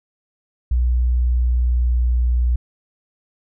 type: tone with pitch glide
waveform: sine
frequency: 61.1 to 60.61 Hz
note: B1 to B1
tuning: -18 to -32 cents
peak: -14 dBFS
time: 0.71-2.56 s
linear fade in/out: 5 ms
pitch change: -14 cents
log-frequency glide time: 1.2-2.17 s
effects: none